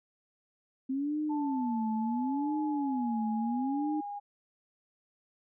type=tone with vibrato; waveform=sine; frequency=259.1 Hz; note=C4; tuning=17 cents flat; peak=-29 dBFS; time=0.89-4.01 s; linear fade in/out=10 ms; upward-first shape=sine; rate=0.73 Hz; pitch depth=280 cents each way
type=tone with pitch glide; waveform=sine; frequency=880 to 816.3 Hz; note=A5 to G#5; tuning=0 to -30 cents; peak=-36 dBFS; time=1.29-4.2 s; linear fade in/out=20 ms; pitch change=-130 cents; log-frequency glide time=1.45-3.97 s
effects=none